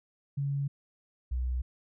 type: tone pair in turn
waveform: sine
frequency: 140.3 / 62.5 Hz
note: C#3 / B1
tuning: +21 / +21 cents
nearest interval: octave + major second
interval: 1400 cents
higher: first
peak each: -28 dBFS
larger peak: neither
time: 0.37-0.68 / 1.31-1.62 s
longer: neither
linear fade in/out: 10 ms
effects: none